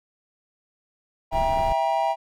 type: chord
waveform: triangle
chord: E diminished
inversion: none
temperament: just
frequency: 659.3 / 791.1 / 949.3 Hz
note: E5 / G5 / Bb5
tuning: 0 / +16 / +31 cents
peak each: -23 / -22 / -24 dBFS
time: 1.31-2.16 s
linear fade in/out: 50 ms
type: noise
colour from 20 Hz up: brown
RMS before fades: -30 dBFS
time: 1.32-1.73 s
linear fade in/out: 10 ms
effects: none